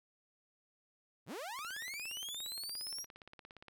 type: linear sweep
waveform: sawtooth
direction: up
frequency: 81 to 5790 Hz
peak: -38 dBFS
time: 1.26-3.06 s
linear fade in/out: 50 ms
type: click train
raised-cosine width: 0.3 ms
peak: -36 dBFS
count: 37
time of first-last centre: 1.59-3.683 s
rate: 17.2 Hz
effects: none